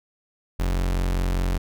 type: tone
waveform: 40% pulse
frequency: 45.03 Hz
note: F#1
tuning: 46 cents flat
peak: -20 dBFS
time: 0.59-1.58 s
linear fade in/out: 10 ms
effects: none